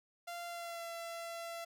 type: tone with pitch glide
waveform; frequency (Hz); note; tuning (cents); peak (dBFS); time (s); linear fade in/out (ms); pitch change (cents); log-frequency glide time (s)
sawtooth; 691 to 674.8; F5 to E5; -19 to +40; -38; 0.27-1.65; 10; -41; 0.47-0.85
effects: none